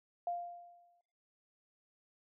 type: tone with exponential decay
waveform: sine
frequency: 698 Hz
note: F5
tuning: 1 cent flat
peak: -32 dBFS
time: 0.27-1.01 s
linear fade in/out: 2 ms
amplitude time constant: 160 ms
effects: noise-tail reverb RT60 1.0 s tail -25 dB re dry